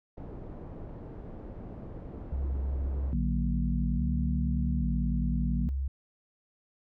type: low-pass noise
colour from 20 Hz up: pink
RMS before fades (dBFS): -42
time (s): 0.17-3.13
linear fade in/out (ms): 5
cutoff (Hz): 520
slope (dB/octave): 12
type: tone with vibrato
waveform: sine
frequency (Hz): 62.5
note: B1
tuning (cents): +21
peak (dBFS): -28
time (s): 2.32-5.88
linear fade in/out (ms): 5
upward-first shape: square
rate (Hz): 0.6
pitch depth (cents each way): 130
type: chord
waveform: sine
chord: D augmented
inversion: none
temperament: equal with one note detuned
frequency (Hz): 146.83 / 185 / 235.7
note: D3 / F#3 / A#3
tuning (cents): 0 / 0 / +19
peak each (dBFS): -33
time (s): 3.13-5.69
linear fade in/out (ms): 0
effects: none